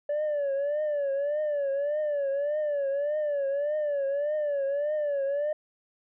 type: tone with vibrato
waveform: sine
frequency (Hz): 578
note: D5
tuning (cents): -28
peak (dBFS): -23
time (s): 0.09-5.53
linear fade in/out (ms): 5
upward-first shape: triangle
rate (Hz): 1.7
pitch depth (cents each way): 110
effects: tanh soft clip ceiling -24 dBFS